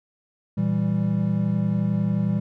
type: chord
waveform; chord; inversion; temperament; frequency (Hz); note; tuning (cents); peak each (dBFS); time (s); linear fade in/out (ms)
triangle; E diminished; second; equal; 116.54 / 164.81 / 196; Bb2 / E3 / G3; 0 / 0 / 0; -24 / -23 / -21; 0.57-2.4; 10
effects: none